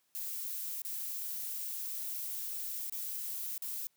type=noise with dropouts; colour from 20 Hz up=violet; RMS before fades=-39 dBFS; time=0.15-3.87 s; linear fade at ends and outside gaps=0 ms; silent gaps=0.819-0.849 / 2.898-2.923 / 3.579-3.621 s; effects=white hiss -75 dBFS RMS until 3.96 s + high-pass 100 Hz 12 dB/octave